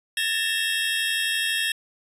square tone cluster, 1721 / 1813 / 2679 / 3269 / 3719 Hz, A6 / A#6 / E7 / G#7 / A#7, -39 / -49 / +27 / -28 / -5 cents, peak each -32 / -29 / -30 / -28 / -32 dBFS, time 0.17-1.72 s, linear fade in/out 2 ms, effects resampled to 32000 Hz

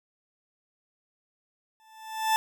40% pulse tone with exponential growth, 880 Hz, A5, in tune, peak -18 dBFS, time 1.8-2.36 s, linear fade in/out 0 ms, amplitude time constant 120 ms, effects none

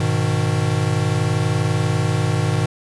square chord, G# minor, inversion none, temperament equal with one note detuned, 102.99 / 123.47 / 155.56 Hz, G#2 / B2 / D#3, -14 / 0 / 0 cents, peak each -22 dBFS, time 0-2.66 s, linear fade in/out 5 ms, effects resampled to 24000 Hz

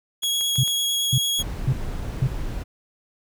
sawtooth tone with vibrato, 3322 Hz, G#7, in tune, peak -18 dBFS, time 0.22-1.43 s, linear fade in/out 20 ms, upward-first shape sine, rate 8.9 Hz, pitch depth 9 cents each way
clicks, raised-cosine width 0.2 ms, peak -21 dBFS, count 4, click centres 0.234 / 0.41 / 0.557 / 0.678 s
sine tone bursts, 130.5 Hz, C3, 4 cents flat, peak -16 dBFS, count 4, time 0.58-2.274 s, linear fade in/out 5 ms, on 56 ms, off 490 ms
brown noise, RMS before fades -29 dBFS, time 1.38-2.64 s, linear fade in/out 20 ms
effects none

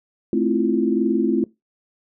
sine chord, F major seventh, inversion first, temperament just, 218.3 / 261.9 / 327.4 / 349.2 Hz, A3 / C4 / E4 / F4, -13 / +2 / -12 / 0 cents, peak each -22 dBFS, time 0.33-1.44 s, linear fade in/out 2 ms, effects noise-tail reverb RT60 0.2 s tail -21 dB re dry

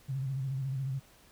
sine tone with vibrato, 133.9 Hz, C3, 40 cents sharp, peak -31 dBFS, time 0.08-1 s, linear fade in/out 20 ms, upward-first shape square, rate 14 Hz, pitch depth 54 cents each way, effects pink hiss -60 dBFS RMS until 1.31 s

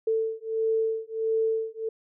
sine beating tone pair, 444.5 / 446 Hz, A4 / A4, +18 / +23 cents, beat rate 1.5 Hz, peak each -27 dBFS, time 0.07-1.89 s, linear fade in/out 5 ms, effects none

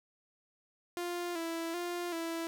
sawtooth tone with vibrato, 340.4 Hz, F4, 44 cents flat, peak -31 dBFS, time 0.97-2.47 s, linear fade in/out 0 ms, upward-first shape square, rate 1.3 Hz, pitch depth 48 cents each way, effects none

